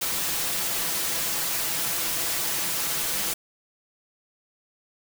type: noise with comb filter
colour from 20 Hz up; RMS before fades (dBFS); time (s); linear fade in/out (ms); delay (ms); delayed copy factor
white; -27; 0.01-3.34; 10; 6; +0.5
effects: none

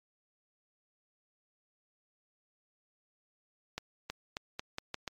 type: accelerating click train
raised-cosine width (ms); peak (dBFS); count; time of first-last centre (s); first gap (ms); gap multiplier
0.2; -19; 7; 3.78-5.077; 320; 0.84
effects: MP3 96 kbps

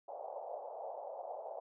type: band-pass noise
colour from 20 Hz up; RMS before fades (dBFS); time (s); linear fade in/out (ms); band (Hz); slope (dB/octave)
pink; -45; 0.08-1.6; 5; 530 to 820; 48
effects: none

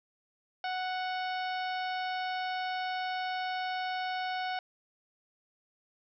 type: harmonic tone with a mistuned harmonic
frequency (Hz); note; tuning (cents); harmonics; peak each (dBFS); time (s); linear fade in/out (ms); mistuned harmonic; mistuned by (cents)
740; F#5; 0; 1 / 2 / 3 / 4 / 5 / 6 / 7; -33 / -39 / -43 / -45 / -47 / -49 / -50; 0.64-4.59; 2; 7; +44
effects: none

